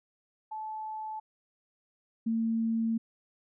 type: tone pair in turn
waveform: sine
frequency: 868 / 226.3 Hz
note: A5 / A3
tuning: -24 / +49 cents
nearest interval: octave + major seventh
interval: 2327 cents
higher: first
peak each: -35 / -26 dBFS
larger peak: second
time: 0.51-1.2 / 2.26-2.98 s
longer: second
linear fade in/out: 10 ms
effects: none